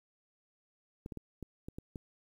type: clicks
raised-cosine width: 3 ms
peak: -29 dBFS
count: 7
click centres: 1.061 / 1.122 / 1.173 / 1.427 / 1.685 / 1.785 / 1.958 s
effects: 10-bit